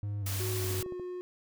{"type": "tone with vibrato", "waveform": "triangle", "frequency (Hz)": 100, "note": "G2", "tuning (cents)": 35, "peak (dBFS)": -30, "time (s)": [0.03, 0.81], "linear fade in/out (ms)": 0, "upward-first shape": "square", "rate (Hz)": 2.6, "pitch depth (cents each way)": 44}
{"type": "noise", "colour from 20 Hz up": "white", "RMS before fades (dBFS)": -38, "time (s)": [0.26, 0.83], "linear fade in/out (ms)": 5}
{"type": "tone with pitch glide", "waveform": "triangle", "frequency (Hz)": [370, 361.1], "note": ["F#4", "F#4"], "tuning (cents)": [0, -42], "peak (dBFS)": -34, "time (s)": [0.4, 1.21], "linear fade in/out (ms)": 0, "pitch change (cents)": -42, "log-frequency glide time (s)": [0.82, 0.93]}
{"type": "clicks", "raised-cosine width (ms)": 2, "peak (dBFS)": -31, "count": 8, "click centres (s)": [0.644, 0.71, 0.745, 0.794, 0.827, 0.862, 0.923, 0.997]}
{"effects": []}